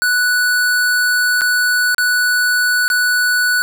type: tone with dropouts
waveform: square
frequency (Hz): 1480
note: F#6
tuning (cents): 0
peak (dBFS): -13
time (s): 0.02-3.62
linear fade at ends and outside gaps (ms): 0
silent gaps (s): 1.41-1.417 / 1.946-1.982 / 2.88-2.901
effects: none